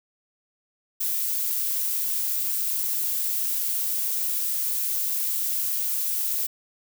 violet noise, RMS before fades -26 dBFS, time 1-6.47 s, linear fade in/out 10 ms, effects none

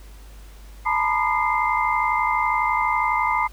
sine tone cluster, 872 / 950 / 1002 / 1214 / 2088 Hz, A5 / A#5 / B5 / D#6 / C7, -16 / +33 / +25 / -43 / -4 cents, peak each -25 dBFS, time 0.85-3.48 s, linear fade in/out 20 ms, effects added 50 Hz sine -40 dBFS peak until 3.52 s + pink hiss -51 dBFS RMS until 3.52 s

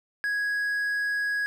triangle tone, 1661.2 Hz, G#6, in tune, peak -23 dBFS, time 0.24-1.46 s, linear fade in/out 0 ms, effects none

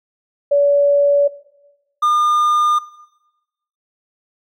sine / triangle tone pair in turn, 571 / 1209.9 Hz, D5 / D#6, -49 / -49 cents, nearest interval octave + minor second, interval 1300 cents, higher second, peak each -10 dBFS, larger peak neither, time 0.51-1.28 / 2.02-2.79 s, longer neither, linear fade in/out 10 ms, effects noise-tail reverb RT60 1.0 s tail -18 dB re dry

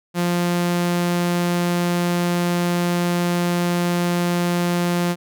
sawtooth tone, 174.8 Hz, F3, 2 cents sharp, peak -14 dBFS, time 0.14-5.16 s, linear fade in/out 50 ms, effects none

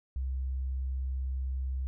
sine tone, 65.41 Hz, C2, in tune, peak -30 dBFS, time 0.16-1.87 s, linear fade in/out 0 ms, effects none

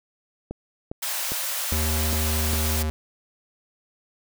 click train, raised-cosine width 2 ms, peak -18 dBFS, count 6, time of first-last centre 0.51-2.534 s, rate 2.47 Hz
white high-pass noise, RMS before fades -28 dBFS, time 1.02-2.83 s, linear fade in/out 10 ms, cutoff 500 Hz, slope 96 dB/octave
square tone, 77.5 Hz, D#2, 6 cents flat, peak -24 dBFS, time 1.72-2.9 s, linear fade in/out 0 ms
effects none

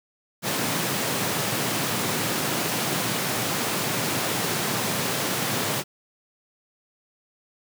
pink high-pass noise, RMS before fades -26 dBFS, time 0.42-5.84 s, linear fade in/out 50 ms, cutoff 110 Hz, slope 48 dB/octave, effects none

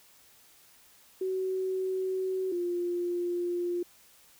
sine tone pair in turn, 376 / 351 Hz, F#4 / F4, +28 / +9 cents, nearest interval minor second, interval 119 cents, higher first, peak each -28 / -28 dBFS, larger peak neither, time 1.21-2.52 / 2.52-3.83 s, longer neither, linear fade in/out 5 ms, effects white hiss -59 dBFS RMS until 4.39 s

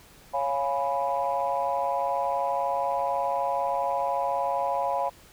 sine chord, C# dominant seventh, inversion none, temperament equal, 554.4 / 698.5 / 830.6 / 987.8 Hz, C#5 / E#5 / G#5 / B5, 0 / 0 / 0 / 0 cents, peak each -29 dBFS, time 0.33-5.1 s, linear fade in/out 20 ms, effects tanh soft clip ceiling -16 dBFS + pink hiss -53 dBFS RMS until 5.32 s

